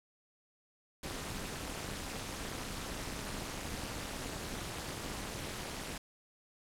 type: noise with amplitude modulation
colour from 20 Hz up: pink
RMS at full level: -37 dBFS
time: 1.03-5.98 s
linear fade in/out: 5 ms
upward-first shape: sine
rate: 231 Hz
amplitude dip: 95%
effects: low-pass 11000 Hz 12 dB/octave